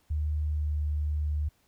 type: tone with pitch glide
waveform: sine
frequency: 75.7 to 74.87 Hz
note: D#2 to D2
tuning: -47 to +34 cents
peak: -26 dBFS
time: 0.1-1.49 s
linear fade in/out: 10 ms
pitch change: -19 cents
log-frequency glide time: 0.43-0.82 s
effects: pink hiss -68 dBFS RMS until 1.67 s